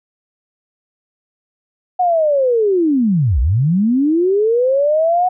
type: linear two-way sweep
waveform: sine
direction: down then up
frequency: 740 to 55 to 740 Hz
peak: -11 dBFS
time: 1.99-5.29 s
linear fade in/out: 10 ms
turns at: 3.4 s
effects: none